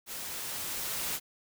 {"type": "noise with level ramp", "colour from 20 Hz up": "white", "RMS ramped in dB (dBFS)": [-40, -33], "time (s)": [0.06, 1.2], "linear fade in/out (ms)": 50, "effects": []}